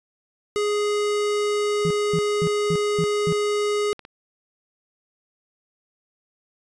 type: tone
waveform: square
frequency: 415.3 Hz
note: G#4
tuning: in tune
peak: -21 dBFS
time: 0.56-3.93 s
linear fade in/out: 0 ms
type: tone bursts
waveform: sine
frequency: 164.81 Hz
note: E3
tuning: in tune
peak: -21 dBFS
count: 6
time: 1.85-3.324 s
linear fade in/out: 0 ms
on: 54 ms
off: 230 ms
type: clicks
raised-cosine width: 0.3 ms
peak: -24 dBFS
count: 2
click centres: 3.993 / 4.051 s
effects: resampled to 22050 Hz